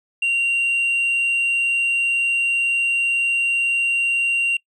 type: tone with tanh clipping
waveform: sine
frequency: 2762 Hz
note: F7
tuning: 20 cents flat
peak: -17 dBFS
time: 0.22-4.57 s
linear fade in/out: 5 ms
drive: 1 dB
effects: noise-tail reverb RT60 0.1 s tail -24 dB re dry